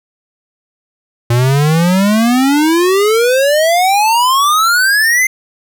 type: exponential sweep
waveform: square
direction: up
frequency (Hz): 116.54 to 2100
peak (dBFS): -9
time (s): 1.3-5.27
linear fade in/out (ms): 5
effects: none